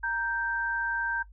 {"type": "tone pair together", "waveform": "sine", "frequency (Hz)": [932.3, 1567.9], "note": ["A#5", "G6"], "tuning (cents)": [0, 0], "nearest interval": "major sixth", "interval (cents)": 900, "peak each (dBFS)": [-33, -28], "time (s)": [0.03, 1.23], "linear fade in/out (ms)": 10, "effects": ["noise-tail reverb RT60 0.1 s tail -18 dB re dry", "added 50 Hz sine -48 dBFS peak until 1.32 s"]}